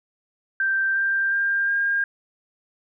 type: tone with pitch steps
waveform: sine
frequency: 1568 / 1582.6 / 1597.3 / 1612.1 Hz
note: G6 / G6 / G6 / G6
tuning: 0 / +16 / +32 / +48 cents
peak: -19 dBFS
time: 0.6-2.04 s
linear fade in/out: 2 ms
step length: 360 ms
effects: none